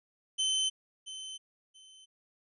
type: tone with echo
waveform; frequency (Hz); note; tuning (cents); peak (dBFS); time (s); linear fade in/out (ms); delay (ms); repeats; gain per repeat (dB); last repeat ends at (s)
sawtooth; 3067; G7; -38; -24; 0.38-0.7; 20; 680; 2; -13; 2.06
effects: resampled to 24000 Hz